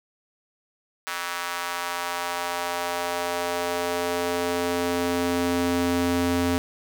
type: tone with high-pass filter sweep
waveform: square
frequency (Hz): 87.31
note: F2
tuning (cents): 0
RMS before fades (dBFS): -26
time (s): 1.07-6.58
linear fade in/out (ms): 0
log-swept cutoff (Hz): 1300 to 190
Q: 1.4
effects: none